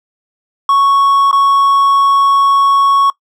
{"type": "tone with dropouts", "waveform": "triangle", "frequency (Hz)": 1108.7, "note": "C#6", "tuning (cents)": 0, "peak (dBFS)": -5, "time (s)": [0.69, 3.1], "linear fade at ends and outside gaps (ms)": 2, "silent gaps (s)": [1.313, 1.328], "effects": ["noise-tail reverb RT60 0.1 s tail -21 dB re dry"]}